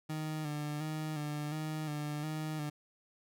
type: tone with vibrato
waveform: 30% pulse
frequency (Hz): 152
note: D#3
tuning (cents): -40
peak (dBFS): -33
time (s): 0.09-2.7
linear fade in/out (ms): 10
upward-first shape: square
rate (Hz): 1.4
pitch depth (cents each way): 37
effects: none